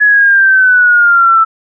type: exponential sweep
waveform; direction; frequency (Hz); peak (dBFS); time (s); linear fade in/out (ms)
sine; down; 1698 to 1318.5; -4; 0-1.45; 20
effects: none